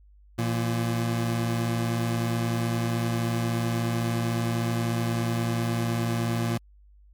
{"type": "tone pair together", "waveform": "25% pulse", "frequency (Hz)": [116.3, 169.56], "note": ["A#2", "E3"], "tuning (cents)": [-4, 49], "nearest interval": "perfect fifth", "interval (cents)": 653, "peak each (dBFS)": [-21, -29], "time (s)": [0.38, 6.58], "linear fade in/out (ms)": 10, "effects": ["added 50 Hz sine -51 dBFS peak until 7.13 s", "MP3 96 kbps"]}